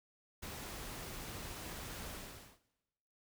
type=noise with ADSR envelope; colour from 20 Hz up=pink; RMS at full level=-44 dBFS; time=0.42-2.59 s; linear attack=14 ms; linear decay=3 ms; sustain=-2 dB; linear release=480 ms; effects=noise-tail reverb RT60 1.0 s tail -17 dB re dry